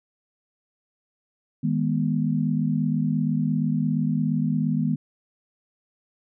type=tone cluster; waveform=sine; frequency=157.2 / 205.9 / 243.1 Hz; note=D#3 / G#3 / B3; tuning=+18 / -15 / -27 cents; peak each=-24 / -26 / -25 dBFS; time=1.63-4.96 s; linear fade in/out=10 ms; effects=none